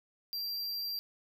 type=tone; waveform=square; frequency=4728 Hz; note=D8; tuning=11 cents sharp; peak=-35 dBFS; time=0.33-0.99 s; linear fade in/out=0 ms; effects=12-bit